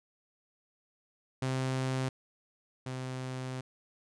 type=tone pair in turn; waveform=sawtooth; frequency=130.81 / 129.23 Hz; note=C3 / C3; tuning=0 / -21 cents; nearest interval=unison; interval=21 cents; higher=first; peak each=-26 / -32 dBFS; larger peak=first; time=1.42-2.09 / 2.86-3.61 s; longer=second; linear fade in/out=5 ms; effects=resampled to 22050 Hz